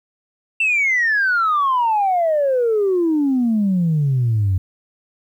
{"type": "exponential sweep", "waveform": "sine", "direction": "down", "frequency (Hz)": [2710, 90.6], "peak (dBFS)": -13, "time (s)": [0.6, 4.58], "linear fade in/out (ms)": 5, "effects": ["tanh soft clip ceiling -11 dBFS", "9-bit"]}